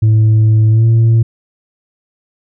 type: tone with pitch glide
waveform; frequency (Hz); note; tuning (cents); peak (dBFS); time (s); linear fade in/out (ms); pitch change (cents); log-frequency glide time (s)
sine; 109.3 to 113.94; A2 to A#2; -11 to -39; -3; 0.02-1.23; 10; +72; 0.7-0.85
effects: tanh soft clip ceiling -5 dBFS